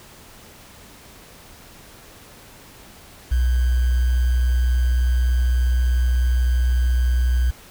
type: tone with sample-and-hold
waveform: sine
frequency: 61.74 Hz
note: B1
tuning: in tune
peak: -15 dBFS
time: 3.31-7.51 s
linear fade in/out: 10 ms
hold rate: 1575 Hz
effects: pink hiss -45 dBFS RMS until 7.7 s